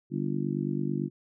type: harmonic tone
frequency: 49 Hz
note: G1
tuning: in tune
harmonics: 3 / 4 / 5 / 6 / 7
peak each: -32 / -33 / -34 / -35 / -35 dBFS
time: 0.1-1.1 s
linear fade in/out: 50 ms
effects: none